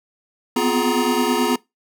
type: tone cluster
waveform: square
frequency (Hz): 246.3 / 255.6 / 351.6 / 420.7 / 943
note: B3 / C4 / F4 / G#4 / A#5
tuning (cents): -5 / -40 / +12 / +22 / +20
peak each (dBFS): -24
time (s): 0.56-1.56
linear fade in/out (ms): 5
effects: noise-tail reverb RT60 0.2 s tail -22 dB re dry